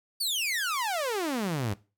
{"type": "exponential sweep", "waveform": "sawtooth", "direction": "down", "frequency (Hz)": [4699, 94.9], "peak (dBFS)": -24, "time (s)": [0.2, 1.74], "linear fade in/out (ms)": 10, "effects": ["noise-tail reverb RT60 0.3 s tail -19 dB re dry"]}